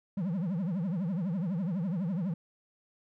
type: tone with vibrato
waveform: triangle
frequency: 179.6 Hz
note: F3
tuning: 49 cents sharp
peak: -27 dBFS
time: 0.17-2.34 s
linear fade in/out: 5 ms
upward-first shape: triangle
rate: 12 Hz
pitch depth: 280 cents each way
effects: none